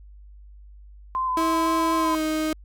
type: tone with vibrato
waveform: sine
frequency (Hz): 1027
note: C6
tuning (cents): -33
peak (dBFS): -22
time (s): 1.15-2.15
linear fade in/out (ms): 0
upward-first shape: square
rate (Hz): 3.9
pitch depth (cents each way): 19
type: tone with pitch glide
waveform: 35% pulse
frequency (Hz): 324.9 to 312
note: E4 to D#4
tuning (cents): -25 to +5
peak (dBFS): -21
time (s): 1.37-2.53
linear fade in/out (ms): 2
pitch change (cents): -70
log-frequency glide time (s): 1.95-2.22
effects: added 50 Hz sine -43 dBFS peak until 2.64 s